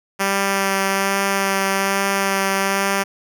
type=tone with vibrato; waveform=5% pulse; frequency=195.6 Hz; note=G3; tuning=4 cents flat; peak=-6 dBFS; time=0.19-3.04 s; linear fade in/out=20 ms; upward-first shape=sine; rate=1.2 Hz; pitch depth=11 cents each way; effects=none